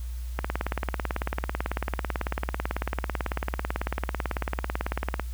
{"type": "click train", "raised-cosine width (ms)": 0.5, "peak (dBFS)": -12, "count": 88, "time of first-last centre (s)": [0.39, 5.197], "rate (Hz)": 18.1, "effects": ["added 60 Hz sine -31 dBFS peak until 5.33 s", "white hiss -52 dBFS RMS until 5.33 s"]}